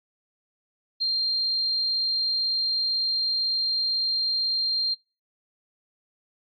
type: tone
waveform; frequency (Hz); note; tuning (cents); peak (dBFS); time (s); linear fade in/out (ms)
sine; 4186; C8; 0; -22; 1-4.95; 20
effects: noise-tail reverb RT60 0.3 s tail -26 dB re dry + AAC 32 kbps